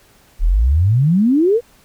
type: exponential sweep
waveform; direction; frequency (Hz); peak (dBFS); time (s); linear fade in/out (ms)
sine; up; 34.99 to 496.8; -10; 0.39-1.61; 50
effects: pink hiss -51 dBFS RMS until 1.84 s